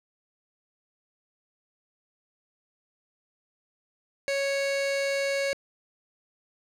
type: tone pair together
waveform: sawtooth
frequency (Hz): 554 / 1108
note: C#5 / C#6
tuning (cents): -1 / -1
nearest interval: octave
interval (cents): 1200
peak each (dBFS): -21 / -29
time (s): 4.28-5.53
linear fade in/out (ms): 0
effects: low-pass 7000 Hz 12 dB/octave + 9-bit